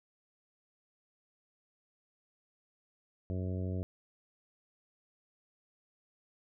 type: harmonic tone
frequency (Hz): 92.5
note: F#2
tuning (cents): 0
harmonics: 1 / 2 / 3 / 4 / 5 / 6 / 7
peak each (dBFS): -34 / -40 / -44 / -46 / -48 / -50 / -51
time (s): 3.3-3.83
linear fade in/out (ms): 0
effects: none